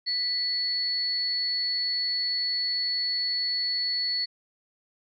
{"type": "tone pair together", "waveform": "sine", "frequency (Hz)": [1975.5, 4409], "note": ["B6", "C#8"], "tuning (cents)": [0, -10], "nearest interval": "octave + major second", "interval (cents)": 1390, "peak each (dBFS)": [-37, -25], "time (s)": [0.06, 4.26], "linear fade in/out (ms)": 20, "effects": []}